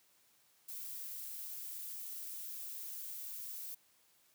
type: noise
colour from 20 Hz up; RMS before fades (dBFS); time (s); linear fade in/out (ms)
violet; -45; 0.68-3.75; 10
effects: white hiss -70 dBFS RMS until 4.34 s + high-pass 80 Hz 12 dB/octave